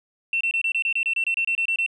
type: tone bursts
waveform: sine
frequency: 2700 Hz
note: E7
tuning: 41 cents sharp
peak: -19 dBFS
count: 15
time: 0.33-1.863 s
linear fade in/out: 2 ms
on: 77 ms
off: 27 ms
effects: tanh soft clip ceiling -15 dBFS